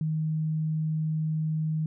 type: tone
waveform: sine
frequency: 156.7 Hz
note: D#3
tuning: 13 cents sharp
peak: -25 dBFS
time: 0.01-1.86 s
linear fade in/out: 2 ms
effects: none